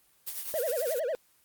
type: noise with tremolo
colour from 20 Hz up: blue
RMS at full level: -34 dBFS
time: 0.26-1 s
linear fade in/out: 20 ms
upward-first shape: triangle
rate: 9.8 Hz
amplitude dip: 65%
type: tone with vibrato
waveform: triangle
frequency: 556 Hz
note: C#5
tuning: 5 cents sharp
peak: -26 dBFS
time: 0.54-1.15 s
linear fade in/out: 0 ms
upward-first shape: sine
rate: 11 Hz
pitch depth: 290 cents each way
effects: white hiss -65 dBFS RMS until 1.44 s + Opus 24 kbps